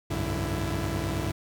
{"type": "tone cluster", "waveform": "sawtooth", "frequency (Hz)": [63.3, 92.3, 101.6, 146.2, 332.1], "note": ["B1", "F#2", "G#2", "D3", "E4"], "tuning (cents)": [43, -4, -38, -7, 13], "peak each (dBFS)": -30, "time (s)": [0.1, 1.32], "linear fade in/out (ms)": 10, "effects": []}